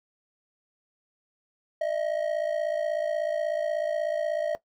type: ring-modulated tone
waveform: triangle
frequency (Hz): 633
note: D#5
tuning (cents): +30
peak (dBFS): -20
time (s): 1.81-4.55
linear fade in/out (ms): 0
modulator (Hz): 28.2
effects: noise-tail reverb RT60 0.1 s tail -17 dB re dry